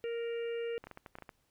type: harmonic tone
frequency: 466.2 Hz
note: A#4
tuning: in tune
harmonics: 1 / 3 / 4 / 5 / 6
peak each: -34 / -52 / -52 / -52 / -51 dBFS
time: 0.04-0.78 s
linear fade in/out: 0 ms
type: clicks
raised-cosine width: 0.5 ms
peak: -31 dBFS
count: 9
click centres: 0.84 / 0.87 / 0.913 / 0.974 / 1.062 / 1.154 / 1.186 / 1.223 / 1.292 s
effects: pink hiss -75 dBFS RMS until 1.5 s